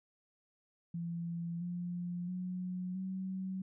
sine tone with pitch steps, 169.7 / 175.79 / 182.09 / 188.62 Hz, F3 / F3 / F#3 / F#3, -49 / +12 / -27 / +34 cents, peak -36 dBFS, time 0.94-3.62 s, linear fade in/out 5 ms, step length 670 ms, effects none

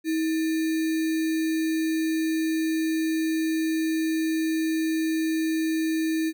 sine tone with sample-and-hold, 320 Hz, D#4, 49 cents sharp, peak -22 dBFS, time 0.04-6.33 s, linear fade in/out 50 ms, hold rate 2100 Hz, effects none

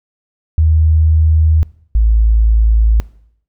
sine tone pair in turn, 79 / 54.93 Hz, D#2 / A1, +27 / -2 cents, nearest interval tritone, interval 629 cents, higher first, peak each -7 dBFS, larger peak neither, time 0.58-1.63 / 1.95-3 s, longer neither, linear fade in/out 0 ms, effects noise-tail reverb RT60 0.7 s tail -21 dB re dry

